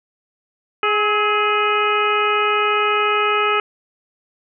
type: harmonic tone with a mistuned harmonic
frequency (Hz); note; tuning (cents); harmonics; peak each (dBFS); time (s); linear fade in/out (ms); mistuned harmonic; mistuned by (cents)
417; G#4; +7; 1 / 2 / 3 / 4 / 5 / 6 / 7; -21 / -26 / -18 / -29 / -27 / -23 / -27; 0.83-3.6; 2; 3; +43
effects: none